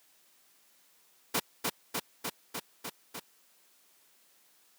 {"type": "noise with echo", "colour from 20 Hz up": "pink", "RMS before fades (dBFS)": -28, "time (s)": [1.34, 1.4], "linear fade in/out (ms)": 10, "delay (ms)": 300, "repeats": 6, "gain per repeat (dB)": -2, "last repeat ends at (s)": 3.2, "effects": ["white hiss -65 dBFS RMS until 4.78 s", "high-pass 200 Hz 12 dB/octave"]}